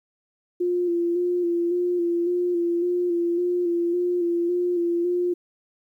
sine tone with vibrato, 348.8 Hz, F4, 2 cents flat, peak -20 dBFS, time 0.6-5.34 s, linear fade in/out 10 ms, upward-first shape square, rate 1.8 Hz, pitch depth 28 cents each way, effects 10-bit

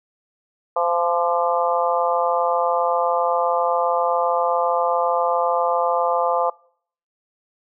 harmonic tone with a mistuned harmonic, 172.5 Hz, F3, 21 cents flat, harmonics 3 / 4 / 5 / 6 / 7, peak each -22 / -23 / -24 / -25 / -25 dBFS, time 0.76-6.5 s, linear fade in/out 5 ms, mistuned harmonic 7, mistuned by -22 cents, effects noise-tail reverb RT60 0.6 s tail -25 dB re dry

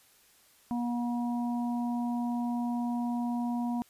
harmonic tone, 240 Hz, B3, 49 cents flat, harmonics 1 / 3 / 4, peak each -29 / -39 / -41 dBFS, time 0.71-3.82 s, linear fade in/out 0 ms, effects white hiss -62 dBFS RMS until 3.89 s + resampled to 32000 Hz

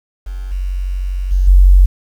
sine tone with level steps, 46.25 Hz, F#1, in tune, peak -21 / -16 / -9 / -3 dBFS, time 0.26-1.86 s, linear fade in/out 10 ms, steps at 0.51 / 1.31 / 1.47 s, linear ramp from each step 10 ms, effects 7-bit

